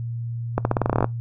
accelerating click train, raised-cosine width 1 ms, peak -5 dBFS, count 13, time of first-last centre 0.58-1.044 s, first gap 71 ms, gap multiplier 0.88, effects noise-tail reverb RT60 0.2 s tail -23 dB re dry + added 117 Hz sine -26 dBFS peak until 1.2 s

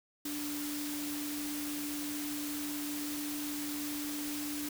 sine tone in noise, 293.7 Hz, D4, in tune, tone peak -37 dBFS, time 0.25-4.69 s, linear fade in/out 5 ms, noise white, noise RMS -41 dBFS, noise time 0.25-4.69 s, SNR +1 dB, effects none

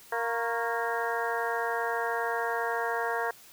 harmonic tone with a mistuned harmonic, 232.5 Hz, A#3, 4 cents flat, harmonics 2 / 3 / 4 / 5 / 6 / 7 / 8, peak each -33 / -34 / -34 / -38 / -38 / -35 / -38 dBFS, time 0.12-3.31 s, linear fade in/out 5 ms, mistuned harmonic 5, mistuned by -82 cents, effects white hiss -53 dBFS RMS until 3.52 s

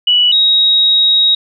sine tone pair in turn, 2947 / 3792 Hz, F#7 / A#7, -8 / +29 cents, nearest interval major third, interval 437 cents, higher second, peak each -7 dBFS, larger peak neither, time 0.07-0.32 / 0.32-1.35 s, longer second, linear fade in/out 5 ms, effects none

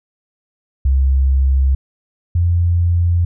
sine tone pair in turn, 66.9 / 86.48 Hz, C2 / F2, +39 / -16 cents, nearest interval major third, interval 445 cents, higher second, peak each -10 / -11 dBFS, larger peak first, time 0.85-1.75 / 2.35-3.25 s, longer neither, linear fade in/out 5 ms, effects none

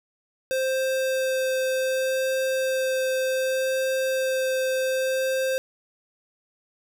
square tone with vibrato, 523.3 Hz, C5, in tune, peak -23 dBFS, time 0.51-5.58 s, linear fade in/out 0 ms, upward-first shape sine, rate 0.66 Hz, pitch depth 8 cents each way, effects none

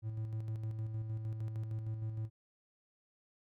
triangle tone with tremolo, 110 Hz, A2, in tune, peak -33 dBFS, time 0.02-2.3 s, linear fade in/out 50 ms, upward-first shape square, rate 6.5 Hz, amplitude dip 40%, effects none

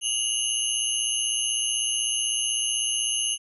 sine tone cluster, 2833 / 2949 / 6320 / 10930 Hz, F7 / F#7 / G8 / F9, +24 / -6 / +13 / -38 cents, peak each -29 dBFS, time 0.01-3.38 s, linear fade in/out 50 ms, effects none

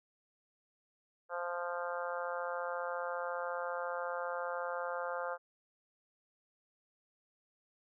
harmonic tone, 174.6 Hz, F3, in tune, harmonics 3 / 4 / 5 / 6 / 7 / 8 / 9, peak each -39 / -44 / -44 / -46 / -44 / -44 / -48 dBFS, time 1.29-5.38 s, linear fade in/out 50 ms, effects none

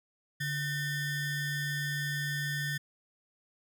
square ring-modulated tone, 830.6 Hz, G#5, in tune, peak -29 dBFS, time 0.4-2.78 s, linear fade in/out 10 ms, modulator 976 Hz, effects none

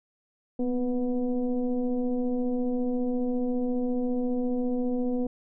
sine tone with frequency modulation, 250.3 Hz, B3, 23 cents sharp, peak -24 dBFS, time 0.59-5.27 s, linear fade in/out 5 ms, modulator 243 Hz, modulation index 0.96, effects none

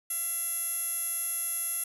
15% pulse tone with band-pass filter, 678 Hz, E5, 49 cents sharp, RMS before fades -32 dBFS, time 0.1-1.84 s, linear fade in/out 5 ms, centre 11000 Hz, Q 6.8, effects none

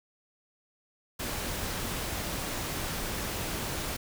pink noise, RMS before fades -34 dBFS, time 1.19-3.97 s, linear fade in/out 10 ms, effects none

